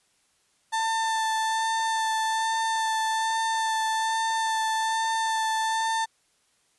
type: tone with vibrato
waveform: 35% pulse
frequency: 890 Hz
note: A5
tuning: 20 cents sharp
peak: -22 dBFS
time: 0.72-6.06 s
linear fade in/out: 20 ms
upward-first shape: sine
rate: 1.2 Hz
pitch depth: 13 cents each way
effects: white hiss -67 dBFS RMS until 6.78 s + resampled to 24000 Hz